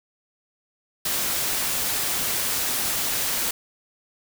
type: noise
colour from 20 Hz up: white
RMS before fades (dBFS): -25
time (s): 1.05-3.51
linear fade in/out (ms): 5
effects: none